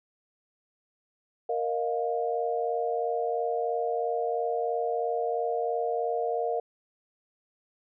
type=chord; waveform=sine; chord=Bb suspended fourth; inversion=none; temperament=equal with one note detuned; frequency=466.2 / 622.3 / 705.3 Hz; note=Bb4 / Eb5 / F5; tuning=0 / 0 / +17 cents; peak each=-29 / -33 / -30 dBFS; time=1.49-6.6 s; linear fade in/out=5 ms; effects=none